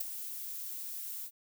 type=noise with ADSR envelope; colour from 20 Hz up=violet; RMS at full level=-32 dBFS; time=0-1.31 s; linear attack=9 ms; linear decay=11 ms; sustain=-9 dB; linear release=66 ms; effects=none